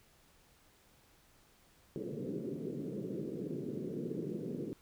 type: band-pass noise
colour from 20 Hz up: white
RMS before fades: -40 dBFS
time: 1.96-4.73 s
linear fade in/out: 0 ms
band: 130 to 450 Hz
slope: 48 dB/octave
effects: pink hiss -66 dBFS RMS until 4.81 s